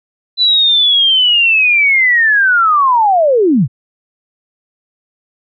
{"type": "linear sweep", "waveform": "sine", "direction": "down", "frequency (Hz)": [4011, 102.7], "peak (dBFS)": -7, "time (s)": [0.37, 3.68], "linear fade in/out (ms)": 50, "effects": []}